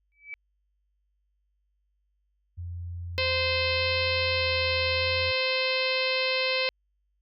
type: tone with exponential growth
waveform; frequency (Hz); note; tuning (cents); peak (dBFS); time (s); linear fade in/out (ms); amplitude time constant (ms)
sine; 2300; D7; -37; -32; 0.12-0.34; 0; 46
type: tone with vibrato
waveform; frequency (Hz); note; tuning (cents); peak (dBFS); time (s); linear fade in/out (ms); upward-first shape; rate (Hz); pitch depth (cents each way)
sine; 85.7; F2; -32; -33; 2.57-5.32; 20; square; 0.82; 26
type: harmonic tone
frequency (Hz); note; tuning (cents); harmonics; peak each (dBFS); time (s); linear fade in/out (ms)
519; C5; -14; 1 / 2 / 3 / 4 / 5 / 6 / 7 / 8 / 9 / 10; -29 / -37 / -40 / -32 / -30 / -34 / -38 / -32 / -39 / -40; 3.18-6.69; 0
effects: added 50 Hz sine -70 dBFS peak until 7.21 s